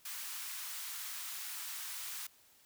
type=high-pass noise; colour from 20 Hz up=white; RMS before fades=-43 dBFS; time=0.05-2.27 s; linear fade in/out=5 ms; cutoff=970 Hz; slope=24 dB/octave; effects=white hiss -65 dBFS RMS until 2.65 s